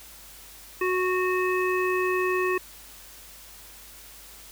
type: harmonic tone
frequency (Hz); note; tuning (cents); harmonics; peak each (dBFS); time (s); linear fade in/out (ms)
367.7; F#4; -11; 1 / 3 / 5 / 7; -24 / -29 / -31 / -32; 0.81-2.58; 5
effects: added 50 Hz sine -54 dBFS peak until 4.51 s + white hiss -47 dBFS RMS until 4.51 s